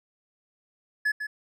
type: tone with echo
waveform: triangle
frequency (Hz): 1708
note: G#6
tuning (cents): +48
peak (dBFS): -20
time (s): 1.05-1.12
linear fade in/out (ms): 10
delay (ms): 150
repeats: 1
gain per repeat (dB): -8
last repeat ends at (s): 1.27
effects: none